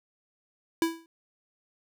square tone with exponential decay, 329.6 Hz, E4, in tune, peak -20 dBFS, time 0.82-1.06 s, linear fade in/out 1 ms, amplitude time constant 51 ms, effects none

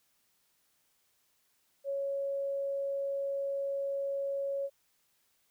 sine tone, 554.4 Hz, C#5, in tune, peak -31 dBFS, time 1.84-4.7 s, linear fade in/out 50 ms, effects white hiss -73 dBFS RMS until 5.5 s

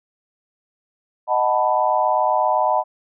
sine chord, B dominant seventh, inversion first, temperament equal, 622.3 / 740 / 880 / 987.8 Hz, D#5 / F#5 / A5 / B5, 0 / 0 / 0 / 0 cents, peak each -21 dBFS, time 1.27-2.84 s, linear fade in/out 50 ms, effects none

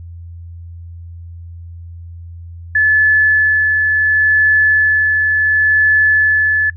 sine tone with tremolo, 1728 Hz, A6, 32 cents flat, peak -7 dBFS, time 2.75-6.7 s, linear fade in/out 5 ms, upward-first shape sine, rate 0.7 Hz, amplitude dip 30%, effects noise-tail reverb RT60 0.1 s tail -23 dB re dry + added 85 Hz sine -29 dBFS peak until 6.76 s

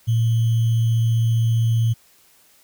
sine tone with sample-and-hold, 114.4 Hz, A#2, 32 cents flat, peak -15 dBFS, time 0.07-1.94 s, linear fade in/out 20 ms, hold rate 3150 Hz, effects white hiss -55 dBFS RMS until 2.63 s

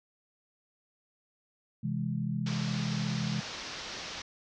sine chord, C augmented, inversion none, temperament equal, 130.81 / 164.81 / 207.7 Hz, C3 / E3 / G#3, 0 / 0 / 0 cents, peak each -34 dBFS, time 1.83-3.41 s, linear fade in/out 10 ms
white low-pass noise, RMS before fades -41 dBFS, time 2.46-4.22 s, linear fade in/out 5 ms, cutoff 5900 Hz, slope 48 dB/octave
effects none

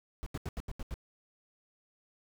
brown noise bursts, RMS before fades -37 dBFS, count 7, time 0.23-0.941 s, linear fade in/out 0 ms, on 33 ms, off 80 ms, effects none

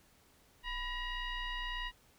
sine tone with frequency modulation, 932.3 Hz, A#5, in tune, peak -36 dBFS, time 0.63-1.92 s, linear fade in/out 50 ms, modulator 963 Hz, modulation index 2.4, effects pink hiss -66 dBFS RMS until 2.18 s

